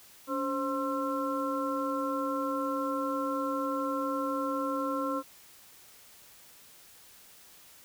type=tone cluster; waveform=sine; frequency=281.8 / 527 / 1060 / 1344 Hz; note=C#4 / C5 / C6 / E6; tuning=+29 / +12 / +22 / +33 cents; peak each=-33 / -34 / -35 / -36 dBFS; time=0.27-5.23 s; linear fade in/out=50 ms; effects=white hiss -55 dBFS RMS until 7.84 s